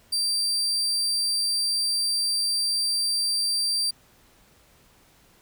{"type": "tone", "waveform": "35% pulse", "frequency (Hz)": 4699, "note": "D8", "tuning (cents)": 0, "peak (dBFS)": -21, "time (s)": [0.12, 3.91], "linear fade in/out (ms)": 10, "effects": ["pink hiss -58 dBFS RMS until 5.41 s"]}